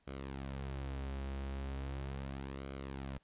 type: tone with flanger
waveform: sawtooth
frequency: 67.7 Hz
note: C#2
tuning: 40 cents flat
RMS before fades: -42 dBFS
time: 0.07-3.18 s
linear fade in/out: 5 ms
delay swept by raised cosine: 1.1 to 6.9 ms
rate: 0.38 Hz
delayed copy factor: -0.55
effects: pink hiss -75 dBFS RMS until 3.23 s + resampled to 8000 Hz